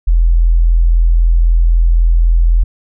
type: tone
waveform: sine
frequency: 41.92 Hz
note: E1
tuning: 30 cents sharp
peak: -6 dBFS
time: 0.07-2.64 s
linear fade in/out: 10 ms
effects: none